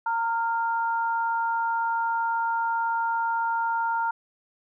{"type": "tone pair together", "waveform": "sine", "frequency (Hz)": [918.1, 1396.9], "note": ["A#5", "F6"], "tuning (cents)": [-27, 0], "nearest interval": "perfect fifth", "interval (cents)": 727, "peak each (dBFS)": [-24, -29], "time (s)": [0.06, 4.11], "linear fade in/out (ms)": 5, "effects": []}